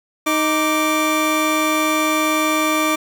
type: tone pair together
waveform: 25% pulse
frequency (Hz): 311 / 1174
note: D#4 / D6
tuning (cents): -1 / -1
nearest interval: octave + major seventh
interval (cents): 2300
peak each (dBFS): -15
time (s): 0.26-2.96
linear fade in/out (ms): 10
effects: none